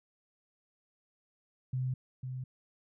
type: tone with echo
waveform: sine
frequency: 128.6 Hz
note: C3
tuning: 30 cents flat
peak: -30 dBFS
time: 1.73-1.94 s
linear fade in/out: 5 ms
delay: 500 ms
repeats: 1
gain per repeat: -6 dB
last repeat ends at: 2.44 s
effects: none